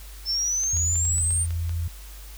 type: exponential sweep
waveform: sine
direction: up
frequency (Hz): 5274 to 9020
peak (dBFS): -22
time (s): 0.25-1.47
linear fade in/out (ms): 50
type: clicks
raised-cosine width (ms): 0.2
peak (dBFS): -24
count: 8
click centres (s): 0.636 / 0.769 / 0.956 / 1.053 / 1.182 / 1.307 / 1.507 / 1.694
type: tone with pitch glide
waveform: sine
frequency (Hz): 82.41 to 84.04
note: E2 to E2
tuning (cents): 0 to +34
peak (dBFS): -24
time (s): 0.73-1.88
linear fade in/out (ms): 5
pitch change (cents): +34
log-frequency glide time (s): 1.23-1.34
effects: added 50 Hz sine -39 dBFS peak until 2.37 s + white hiss -47 dBFS RMS until 2.37 s